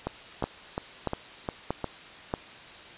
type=two click trains; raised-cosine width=1 ms; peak=-13 / -15 dBFS; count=4 / 6; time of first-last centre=0.44-2.339 / 0.07-1.843 s; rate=1.58 / 2.82 Hz; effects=white hiss -46 dBFS RMS until 2.97 s + resampled to 8000 Hz